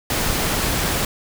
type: noise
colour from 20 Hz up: pink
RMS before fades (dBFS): -21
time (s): 0.1-1.05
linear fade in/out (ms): 2
effects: none